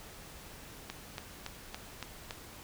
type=click train; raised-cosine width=0.2 ms; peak=-21 dBFS; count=6; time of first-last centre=0.9-2.308 s; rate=3.55 Hz; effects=pink hiss -50 dBFS RMS until 2.63 s